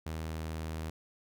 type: tone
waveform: sawtooth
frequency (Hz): 79.6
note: D#2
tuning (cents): +40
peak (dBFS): -32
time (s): 0.06-0.9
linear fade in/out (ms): 5
effects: none